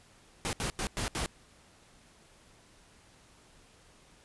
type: noise bursts at uneven times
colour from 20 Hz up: pink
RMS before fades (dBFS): -33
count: 5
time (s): 0.45-0.53 / 0.6-0.7 / 0.79-0.87 / 0.97-1.08 / 1.15-1.26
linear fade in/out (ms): 0
effects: pink hiss -60 dBFS RMS until 4.24 s + resampled to 24000 Hz